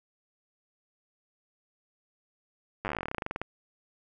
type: slowing click train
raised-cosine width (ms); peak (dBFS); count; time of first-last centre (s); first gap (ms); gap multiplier
0.5; -17; 23; 2.85-3.416; 9; 1.09
effects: none